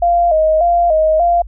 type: tone with vibrato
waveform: sine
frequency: 659.3 Hz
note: E5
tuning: in tune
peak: -9 dBFS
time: 0.02-1.42 s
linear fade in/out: 5 ms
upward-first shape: square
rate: 1.7 Hz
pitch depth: 86 cents each way
effects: added 50 Hz sine -28 dBFS peak until 1.47 s